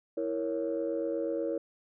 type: chord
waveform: sine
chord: A# diminished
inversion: second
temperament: equal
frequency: 329.6 / 466.2 / 554.4 Hz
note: E4 / A#4 / C#5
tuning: 0 / 0 / 0 cents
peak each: -33 dBFS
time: 0.17-1.58 s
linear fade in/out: 5 ms
effects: tanh soft clip ceiling -22 dBFS